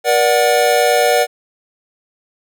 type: chord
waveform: square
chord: Bb augmented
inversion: none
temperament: equal with one note detuned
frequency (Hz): 478.2 / 587.3 / 740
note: Bb4 / D5 / F#5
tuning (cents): +44 / 0 / 0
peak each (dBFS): -16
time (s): 0.04-1.27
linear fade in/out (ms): 50
effects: none